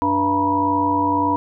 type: harmonic tone with a mistuned harmonic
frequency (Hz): 97.2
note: G2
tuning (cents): -14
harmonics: 1 / 3 / 5 / 7 / 9 / 10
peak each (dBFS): -30 / -21 / -29 / -30 / -27 / -18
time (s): 0.02-1.36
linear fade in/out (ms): 0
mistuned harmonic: 9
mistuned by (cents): +69
effects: none